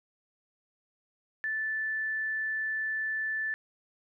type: tone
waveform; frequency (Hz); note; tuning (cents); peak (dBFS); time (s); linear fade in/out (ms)
sine; 1755; A6; -5; -29; 1.44-3.54; 0
effects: none